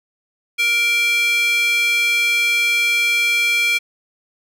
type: tone with high-pass filter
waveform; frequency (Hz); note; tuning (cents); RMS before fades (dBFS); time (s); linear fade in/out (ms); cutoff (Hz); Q
square; 470; A#4; +14; -17; 0.58-3.79; 20; 2500; 6
effects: none